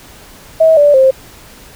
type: tone with pitch steps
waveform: sine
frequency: 643 / 582.9 / 528.3 Hz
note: E5 / D5 / C5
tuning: -43 / -13 / +17 cents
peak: -4 dBFS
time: 0.6-1.11 s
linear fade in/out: 10 ms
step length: 170 ms
effects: pink hiss -38 dBFS RMS until 1.75 s